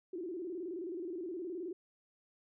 sine tone with vibrato, 350 Hz, F4, 4 cents sharp, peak -38 dBFS, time 0.13-1.73 s, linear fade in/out 5 ms, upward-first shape square, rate 19 Hz, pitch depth 110 cents each way, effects none

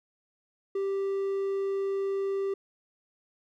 triangle tone, 392 Hz, G4, in tune, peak -25 dBFS, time 0.75-2.54 s, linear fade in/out 5 ms, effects none

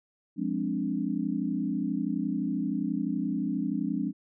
sine chord, D half-diminished seventh, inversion first, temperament equal with one note detuned, 176.75 / 207.7 / 261.6 / 293.7 Hz, F3 / Ab3 / C4 / D4, +21 / 0 / 0 / 0 cents, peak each -34 / -32 / -32 / -32 dBFS, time 0.36-4.13 s, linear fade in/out 50 ms, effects none

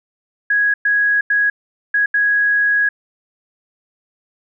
sine tone bursts at uneven times, 1661.2 Hz, G#6, in tune, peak -12 dBFS, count 5, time 0.5-0.74 / 0.85-1.21 / 1.3-1.5 / 1.94-2.06 / 2.14-2.89 s, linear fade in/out 5 ms, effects none

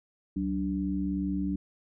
sine tone cluster, 69.2 / 188.8 / 291.2 Hz, C#2 / F#3 / D4, -2 / +35 / -15 cents, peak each -37 / -30 / -31 dBFS, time 0.36-1.56 s, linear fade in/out 5 ms, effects none

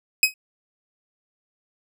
sawtooth tone with exponential decay, 2534 Hz, D#7, 31 cents sharp, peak -6 dBFS, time 0.23-0.34 s, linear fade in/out 2 ms, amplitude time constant 22 ms, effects none

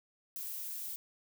violet noise, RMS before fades -41 dBFS, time 0.36-0.96 s, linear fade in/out 0 ms, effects none

